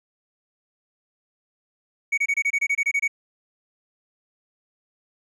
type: tone bursts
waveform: triangle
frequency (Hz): 2239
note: C#7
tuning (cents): +17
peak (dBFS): -17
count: 12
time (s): 2.12-3.079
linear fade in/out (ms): 10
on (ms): 57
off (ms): 25
effects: resampled to 24000 Hz